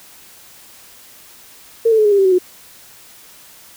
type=tone with pitch steps; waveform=sine; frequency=457.2 / 442.4 / 428.1 / 414.2 / 400.8 / 387.8 / 375.2 / 363.1 Hz; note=A#4 / A4 / A4 / G#4 / G4 / G4 / F#4 / F#4; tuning=-34 / +9 / -47 / -5 / +38 / -19 / +24 / -33 cents; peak=-9 dBFS; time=1.85-2.386 s; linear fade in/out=10 ms; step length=67 ms; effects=white hiss -43 dBFS RMS until 3.76 s